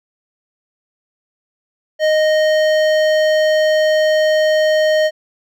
sine tone with hard clipping, 620 Hz, D#5, 6 cents flat, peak -13 dBFS, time 1.99-5.11 s, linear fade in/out 50 ms, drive 14 dB, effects none

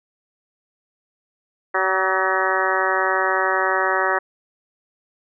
harmonic tone with a mistuned harmonic, 189.3 Hz, F#3, 40 cents sharp, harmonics 2 / 3 / 4 / 5 / 6 / 7 / 8 / 9 / 10, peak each -26 / -26 / -26 / -26 / -26 / -26 / -26 / -26 / -26 dBFS, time 1.74-4.19 s, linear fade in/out 10 ms, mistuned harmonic 7, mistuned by -45 cents, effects none

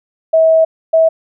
sine tone pair in turn, 645 / 648.1 Hz, E5 / E5, -38 / -30 cents, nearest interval unison, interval 8 cents, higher second, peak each -6 dBFS, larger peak neither, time 0.33-0.65 / 0.93-1.09 s, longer first, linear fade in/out 10 ms, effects none

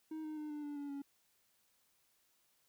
triangle tone with pitch steps, 314.5 / 308.6 / 302.7 / 297 / 291.4 / 285.9 / 280.5 Hz, D#4 / D#4 / D#4 / D4 / D4 / D4 / C#4, +19 / -14 / -48 / +20 / -13 / -46 / +21 cents, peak -39 dBFS, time 0.11-1.02 s, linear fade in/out 5 ms, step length 130 ms, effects white hiss -75 dBFS RMS until 2.68 s

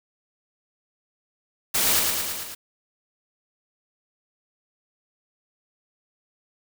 white noise with echo, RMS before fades -22 dBFS, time 1.74-2 s, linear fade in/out 10 ms, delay 110 ms, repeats 5, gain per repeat -3 dB, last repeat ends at 2.55 s, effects none

